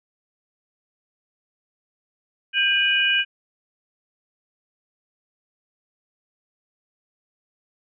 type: tone cluster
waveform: sine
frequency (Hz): 1589 / 2468 / 2934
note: G6 / D#7 / F#7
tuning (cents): +23 / -15 / -15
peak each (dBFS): -22 / -21 / -21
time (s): 2.53-3.25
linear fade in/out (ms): 50
effects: none